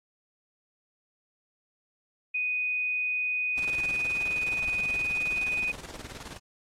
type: tone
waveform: sine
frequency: 2489 Hz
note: D#7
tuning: in tune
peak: -26 dBFS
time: 2.34-5.72 s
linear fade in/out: 10 ms
type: noise with tremolo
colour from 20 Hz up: pink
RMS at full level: -41 dBFS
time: 3.57-6.38 s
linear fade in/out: 10 ms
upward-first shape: square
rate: 19 Hz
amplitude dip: 65%
effects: low-pass 9000 Hz 12 dB/octave + AAC 48 kbps